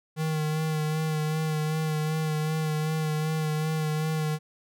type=tone with vibrato; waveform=square; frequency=155.56 Hz; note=D#3; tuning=in tune; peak=-26 dBFS; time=0.16-4.39 s; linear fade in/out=50 ms; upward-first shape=sine; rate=2.6 Hz; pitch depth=27 cents each way; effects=none